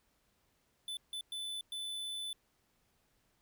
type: tone bursts at uneven times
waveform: square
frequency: 3503 Hz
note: A7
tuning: 8 cents flat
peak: -39 dBFS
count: 4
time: 0.88-0.97 / 1.13-1.21 / 1.32-1.61 / 1.72-2.33 s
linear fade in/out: 2 ms
effects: pink hiss -75 dBFS RMS until 3.41 s

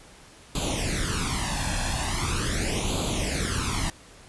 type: noise with flanger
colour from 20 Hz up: pink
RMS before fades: -27 dBFS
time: 0.55-3.9 s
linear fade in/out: 2 ms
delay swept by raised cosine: 0.27 to 1.19 ms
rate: 0.41 Hz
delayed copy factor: +0.8
effects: pink hiss -50 dBFS RMS until 4.28 s + resampled to 24000 Hz

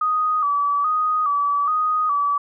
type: tone with vibrato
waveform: sine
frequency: 1196 Hz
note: D6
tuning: 31 cents sharp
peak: -17 dBFS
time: 0.01-2.38 s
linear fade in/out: 5 ms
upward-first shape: square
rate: 1.2 Hz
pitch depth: 70 cents each way
effects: none

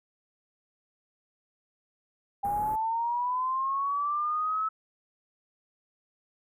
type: linear sweep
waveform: sine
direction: up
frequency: 800 to 1304 Hz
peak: -26 dBFS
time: 2.43-4.69 s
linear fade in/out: 10 ms
type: band-stop noise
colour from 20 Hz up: pink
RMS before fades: -41 dBFS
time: 2.44-2.76 s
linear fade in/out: 10 ms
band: 1300 to 12000 Hz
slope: 24 dB/octave
effects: resampled to 32000 Hz

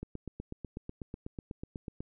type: click train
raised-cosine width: 3 ms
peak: -26 dBFS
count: 17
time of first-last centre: 0.03-2.005 s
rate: 8.1 Hz
effects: none

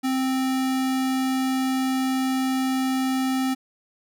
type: tone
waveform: square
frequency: 261.9 Hz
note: C4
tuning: 2 cents sharp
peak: -22 dBFS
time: 0.03-3.55 s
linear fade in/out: 20 ms
effects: none

